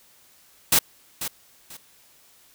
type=noise with echo; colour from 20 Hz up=white; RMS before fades=-17 dBFS; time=0.72-0.79 s; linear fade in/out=5 ms; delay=490 ms; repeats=2; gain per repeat=-12 dB; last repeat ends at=1.77 s; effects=white hiss -56 dBFS RMS until 2.54 s